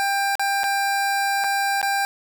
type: tone with dropouts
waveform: 25% pulse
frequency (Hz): 794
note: G5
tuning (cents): +22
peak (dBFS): -16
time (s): 0-2.05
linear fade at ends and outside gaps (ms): 0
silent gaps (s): 0.354-0.395 / 0.634-0.64 / 1.439-1.443 / 1.815-1.828
effects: none